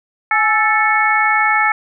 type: harmonic tone with a mistuned harmonic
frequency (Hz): 440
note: A4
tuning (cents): 0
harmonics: 2 / 3 / 4 / 5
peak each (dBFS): -17 / -17 / -17 / -17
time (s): 0.31-1.72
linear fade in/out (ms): 2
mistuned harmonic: 2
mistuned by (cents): -67
effects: none